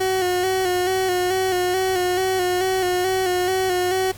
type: tone with vibrato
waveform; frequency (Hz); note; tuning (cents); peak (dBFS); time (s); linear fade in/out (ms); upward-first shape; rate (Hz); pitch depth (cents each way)
30% pulse; 368.7; F#4; -6; -16; 0-4.12; 10; square; 2.3; 37
effects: added 99 Hz sine -41 dBFS peak until 4.17 s + pink hiss -42 dBFS RMS until 4.17 s